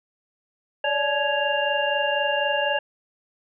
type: tone cluster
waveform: sine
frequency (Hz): 565 / 589 / 857 / 1659 / 2792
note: C#5 / D5 / A5 / G#6 / F7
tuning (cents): +33 / +5 / -46 / -2 / -1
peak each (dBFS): -27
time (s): 0.84-2.79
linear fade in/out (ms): 5
effects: none